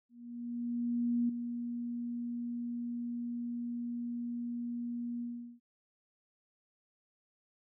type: tone with ADSR envelope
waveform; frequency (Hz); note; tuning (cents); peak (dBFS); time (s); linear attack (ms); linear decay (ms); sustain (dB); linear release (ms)
sine; 238.7; A#3; +41; -27; 0.09-5.6; 1200; 6; -8; 390
effects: none